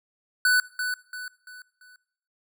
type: tone with echo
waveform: square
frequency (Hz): 1493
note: F#6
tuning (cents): +15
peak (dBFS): -18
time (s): 0.45-0.6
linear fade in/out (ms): 2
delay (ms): 340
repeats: 4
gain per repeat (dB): -8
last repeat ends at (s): 1.96
effects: noise-tail reverb RT60 0.7 s tail -21 dB re dry